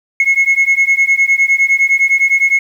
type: beating tone pair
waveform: sine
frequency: 2172 / 2181.8 Hz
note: C#7 / C#7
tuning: -36 / -28 cents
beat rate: 9.8 Hz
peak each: -10 dBFS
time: 0.2-2.59 s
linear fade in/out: 2 ms
effects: tanh soft clip ceiling -5 dBFS + 7-bit